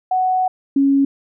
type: tone pair in turn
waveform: sine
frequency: 743 / 276.2 Hz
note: F#5 / C#4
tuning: +7 / -6 cents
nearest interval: octave + perfect fourth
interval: 1713 cents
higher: first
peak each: -14 / -11 dBFS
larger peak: second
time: 0.11-0.48 / 0.76-1.05 s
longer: first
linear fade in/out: 5 ms
effects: none